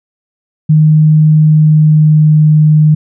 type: tone with pitch glide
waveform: sine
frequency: 154.5 to 153.26 Hz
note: D#3 to D#3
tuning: -12 to -26 cents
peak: -3 dBFS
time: 0.69-2.95 s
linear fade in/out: 10 ms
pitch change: -14 cents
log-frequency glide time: 1.36-2.4 s
effects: none